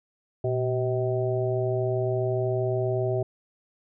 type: harmonic tone with a mistuned harmonic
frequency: 127.6 Hz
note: C3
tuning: 43 cents flat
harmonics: 1 / 3 / 4 / 5 / 6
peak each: -27 / -27 / -39 / -29 / -40 dBFS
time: 0.44-3.23 s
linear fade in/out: 5 ms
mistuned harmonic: 1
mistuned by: -110 cents
effects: none